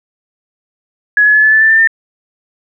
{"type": "tone with pitch steps", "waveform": "sine", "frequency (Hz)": [1683, 1699.6, 1716.4, 1733.3, 1750.4, 1767.7, 1785.1, 1802.8], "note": ["G#6", "G#6", "A6", "A6", "A6", "A6", "A6", "A6"], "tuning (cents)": [23, 40, -43, -26, -9, 8, 25, 42], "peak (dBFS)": -5, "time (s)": [1.17, 1.874], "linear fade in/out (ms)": 2, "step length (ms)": 88, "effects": []}